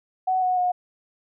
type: tone with pitch steps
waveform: sine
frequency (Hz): 747 / 734.6 / 722.4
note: F#5 / F#5 / F#5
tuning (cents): +16 / -13 / -42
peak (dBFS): -19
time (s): 0.27-0.72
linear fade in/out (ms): 10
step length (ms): 150
effects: none